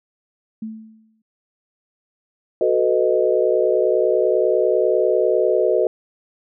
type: tone with exponential decay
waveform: sine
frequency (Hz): 220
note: A3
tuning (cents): 0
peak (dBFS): -24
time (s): 0.62-1.22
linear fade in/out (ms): 5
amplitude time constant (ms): 130
type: chord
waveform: sine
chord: B dominant seventh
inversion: second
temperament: equal with one note detuned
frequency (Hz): 370 / 440 / 500.2 / 622.3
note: F#4 / A4 / B4 / D#5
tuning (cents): 0 / 0 / +22 / 0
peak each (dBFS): -20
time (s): 2.61-5.87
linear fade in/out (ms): 2
effects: none